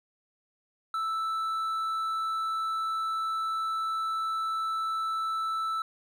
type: tone with hard clipping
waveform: triangle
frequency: 1318.5 Hz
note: E6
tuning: in tune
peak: -29 dBFS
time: 0.94-5.82 s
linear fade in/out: 2 ms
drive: 7 dB
effects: none